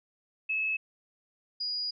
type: tone pair in turn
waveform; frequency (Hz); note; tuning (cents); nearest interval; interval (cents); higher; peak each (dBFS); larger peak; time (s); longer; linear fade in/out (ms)
sine; 2592 / 4893; E7 / D#8; -30 / -30; major seventh; 1100; second; -27 / -30; first; 0.49-0.77 / 1.6-1.91; second; 10
effects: none